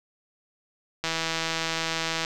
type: click train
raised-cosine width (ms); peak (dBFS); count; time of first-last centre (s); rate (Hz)
0.2; -10; 198; 1.04-2.249; 163
effects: none